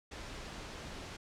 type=noise; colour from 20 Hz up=pink; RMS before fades=-45 dBFS; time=0.11-1.17 s; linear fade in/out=10 ms; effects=low-pass 6000 Hz 12 dB/octave